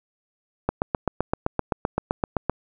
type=click train; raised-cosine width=1 ms; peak=-7 dBFS; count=15; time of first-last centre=0.69-2.496 s; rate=7.75 Hz; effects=none